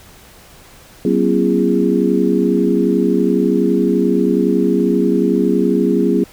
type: tone cluster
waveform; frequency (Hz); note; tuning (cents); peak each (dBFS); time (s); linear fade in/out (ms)
sine; 188.8 / 239.4 / 271.3 / 341.5 / 410.8; F#3 / A#3 / C#4 / F4 / G#4; +35 / +46 / -37 / -39 / -19; -18; 1.05-6.24; 2
effects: pink hiss -43 dBFS RMS until 6.32 s